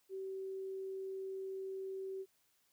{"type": "tone", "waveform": "sine", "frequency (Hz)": 383.5, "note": "G4", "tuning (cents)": -38, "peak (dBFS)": -40, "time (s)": [0.09, 2.26], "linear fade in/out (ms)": 50, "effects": ["white hiss -75 dBFS RMS until 2.72 s"]}